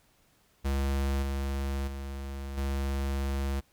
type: tone with level steps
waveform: square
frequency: 68.6 Hz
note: C#2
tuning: 17 cents flat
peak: -27 / -30 / -36 / -29 dBFS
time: 0.64-3.61 s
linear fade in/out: 20 ms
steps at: 1.22 / 1.87 / 2.57 s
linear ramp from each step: 10 ms
effects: pink hiss -66 dBFS RMS until 3.72 s